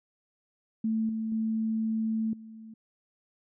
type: tone with level steps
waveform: sine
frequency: 221.5 Hz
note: A3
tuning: 12 cents sharp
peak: -25 / -29 / -26 / -43 dBFS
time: 0.84-2.74 s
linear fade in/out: 5 ms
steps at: 1.09 / 1.32 / 2.33 s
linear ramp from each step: 2 ms
effects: none